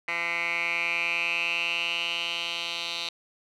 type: tone with band-pass filter sweep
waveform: 10% pulse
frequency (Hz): 170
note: F3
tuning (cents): -46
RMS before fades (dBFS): -29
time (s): 0.08-3.09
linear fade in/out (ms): 2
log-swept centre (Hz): 2000 to 3600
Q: 6.3
effects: none